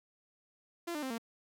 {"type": "tone with pitch steps", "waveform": "sawtooth", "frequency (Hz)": [342.1, 299.5, 262.3, 229.6], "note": ["F4", "D4", "C4", "A#3"], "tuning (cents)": [-36, 34, 4, -26], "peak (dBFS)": -32, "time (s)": [0.87, 1.182], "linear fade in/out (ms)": 10, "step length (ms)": 78, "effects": []}